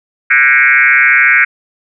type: tone with frequency modulation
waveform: sine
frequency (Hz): 1888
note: A#6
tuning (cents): +22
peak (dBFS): -5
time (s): 0.3-1.45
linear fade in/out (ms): 10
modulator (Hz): 134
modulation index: 3.4
effects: none